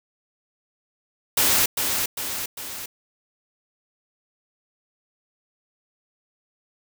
white noise with echo, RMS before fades -19 dBFS, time 1.37-1.66 s, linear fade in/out 5 ms, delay 400 ms, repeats 3, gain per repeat -5 dB, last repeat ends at 2.86 s, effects none

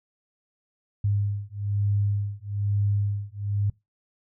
sine beating tone pair, 101.2 / 102.3 Hz, G#2 / G#2, -44 / -26 cents, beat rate 1.1 Hz, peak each -26 dBFS, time 1.04-3.7 s, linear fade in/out 5 ms, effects noise-tail reverb RT60 0.2 s tail -22 dB re dry

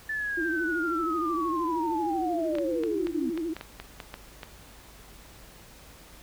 sine linear sweep, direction down, 1760 to 239.1 Hz, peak -28 dBFS, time 0.09-3.3 s, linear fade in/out 5 ms
sine tone with vibrato, 329.6 Hz, E4, in tune, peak -28 dBFS, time 0.37-3.54 s, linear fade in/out 10 ms, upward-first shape sine, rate 13 Hz, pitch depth 97 cents each way
clicks, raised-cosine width 0.3 ms, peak -21 dBFS, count 11, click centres 2.553 / 2.585 / 2.836 / 3.07 / 3.376 / 3.566 / 3.611 / 3.8 / 4.002 / 4.141 / 4.432 s
effects added 50 Hz sine -54 dBFS peak until 6.22 s + pink hiss -51 dBFS RMS until 6.22 s

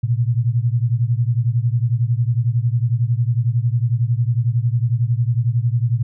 sine beating tone pair, 114.8 / 125.8 Hz, A#2 / B2, -26 / +32 cents, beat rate 11 Hz, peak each -17 / -19 dBFS, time 0.03-6.03 s, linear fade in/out 10 ms, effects none

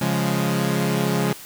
sawtooth chord, Db major, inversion none, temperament equal, 138.59 / 174.61 / 207.7 Hz, Db3 / F3 / Ab3, 0 / 0 / 0 cents, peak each -20 dBFS, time 0.01-1.33 s, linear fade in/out 5 ms, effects white hiss -40 dBFS RMS until 1.45 s

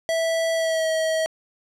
square tone with pitch glide, 656 to 640.3 Hz, E5 to D#5, -9 to +49 cents, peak -21 dBFS, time 0.09-1.26 s, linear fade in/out 0 ms, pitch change -42 cents, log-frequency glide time 0.54-0.88 s, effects low-pass 10000 Hz 12 dB/octave

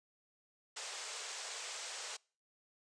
white band-pass noise, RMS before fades -45 dBFS, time 0.76-2.17 s, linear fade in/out 10 ms, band 420 to 8300 Hz, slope 48 dB/octave, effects noise-tail reverb RT60 0.4 s tail -26 dB re dry + resampled to 22050 Hz

